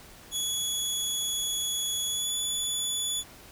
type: tone with pitch glide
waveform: 20% pulse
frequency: 3382 to 3441 Hz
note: G#7 to A7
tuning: +31 to -39 cents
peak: -22 dBFS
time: 0.31-3.24 s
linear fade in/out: 50 ms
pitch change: +30 cents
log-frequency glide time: 2.08-2.35 s
effects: pink hiss -50 dBFS RMS until 3.51 s